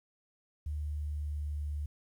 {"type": "tone with pitch glide", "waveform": "sine", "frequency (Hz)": [74.7, 73.71], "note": ["D2", "D2"], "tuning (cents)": [30, 7], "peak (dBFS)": -33, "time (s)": [0.66, 1.86], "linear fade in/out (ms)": 5, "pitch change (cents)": -23, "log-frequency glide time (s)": [0.8, 1.7], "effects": ["11-bit"]}